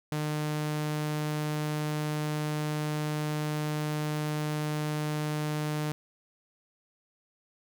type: tone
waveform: sawtooth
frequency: 151.4 Hz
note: D#3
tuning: 47 cents flat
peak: -25 dBFS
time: 0.12-5.92 s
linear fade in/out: 0 ms
effects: none